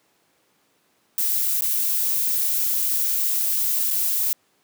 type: noise with dropouts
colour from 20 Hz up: violet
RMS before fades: -22 dBFS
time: 1.18-4.33 s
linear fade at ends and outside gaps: 1 ms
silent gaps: 1.609-1.621 / 3.905-3.909 s
effects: pink hiss -64 dBFS RMS until 4.63 s + high-pass 200 Hz 12 dB/octave